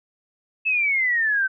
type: exponential sweep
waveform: sine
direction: down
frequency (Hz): 2637 to 1523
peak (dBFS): -18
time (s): 0.65-1.48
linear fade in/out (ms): 20
effects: none